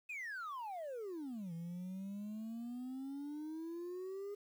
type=exponential two-way sweep; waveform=sine; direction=down then up; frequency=2575 to 164.81 to 412.2 Hz; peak=-39 dBFS; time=0.09-4.35 s; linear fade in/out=10 ms; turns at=1.53 s; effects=tanh soft clip ceiling -41 dBFS + 11-bit